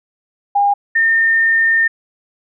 sine tone pair in turn, 809 / 1816.1 Hz, G#5 / A#6, -46 / -46 cents, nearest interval octave + major second, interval 1400 cents, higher second, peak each -10 dBFS, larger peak neither, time 0.55-0.74 / 0.95-1.88 s, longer second, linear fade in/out 10 ms, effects none

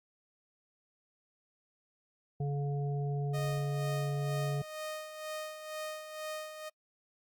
harmonic tone, 142.3 Hz, C#3, 46 cents sharp, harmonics 1 / 3 / 5, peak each -31 / -41 / -45 dBFS, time 2.4-4.62 s, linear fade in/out 5 ms
sawtooth tone with tremolo, 619 Hz, D#5, 9 cents flat, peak -33 dBFS, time 3.33-6.7 s, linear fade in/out 20 ms, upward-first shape sine, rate 2.1 Hz, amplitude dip 60%
effects noise-tail reverb RT60 0.1 s tail -26 dB re dry + Opus 48 kbps

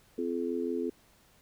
harmonic tone, 85.7 Hz, F2, 32 cents flat, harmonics 3 / 4 / 5, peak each -34 / -34 / -34 dBFS, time 0.18-0.9 s, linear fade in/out 5 ms, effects pink hiss -63 dBFS RMS until 1.41 s

